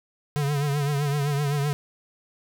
square tone with vibrato, 143.9 Hz, D3, 35 cents flat, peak -23 dBFS, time 0.36-1.73 s, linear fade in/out 0 ms, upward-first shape triangle, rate 7.8 Hz, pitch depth 75 cents each way, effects none

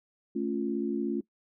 sine chord, A augmented, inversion none, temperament equal, 220 / 277.2 / 349.2 Hz, A3 / C#4 / E#4, 0 / 0 / 0 cents, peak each -32 dBFS, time 0.35-1.21 s, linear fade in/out 10 ms, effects noise-tail reverb RT60 0.1 s tail -20 dB re dry

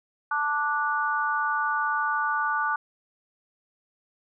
sine chord, D major, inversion second, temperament just, 881 / 1174.7 / 1468.3 Hz, A5 / D6 / F#6, +2 / 0 / -14 cents, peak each -29 / -27 / -27 dBFS, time 0.31-2.76 s, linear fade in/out 5 ms, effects none

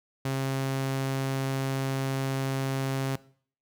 sawtooth tone, 134.5 Hz, C3, 48 cents sharp, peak -23 dBFS, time 0.25-3.16 s, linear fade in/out 5 ms, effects noise-tail reverb RT60 0.5 s tail -19 dB re dry

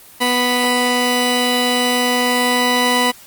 15% pulse tone pair together, 246.9 / 987.8 Hz, B3 / B5, 0 / 0 cents, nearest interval 2 octaves, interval 2400 cents, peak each -10 dBFS, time 0.2-3.12 s, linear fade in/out 20 ms, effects white hiss -42 dBFS RMS until 3.26 s + Opus 24 kbps

